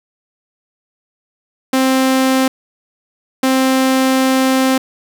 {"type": "tone bursts at uneven times", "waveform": "sawtooth", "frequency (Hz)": 262.5, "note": "C4", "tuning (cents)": 6, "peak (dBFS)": -7, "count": 2, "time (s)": [[1.73, 2.48], [3.43, 4.78]], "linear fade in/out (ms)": 5, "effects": []}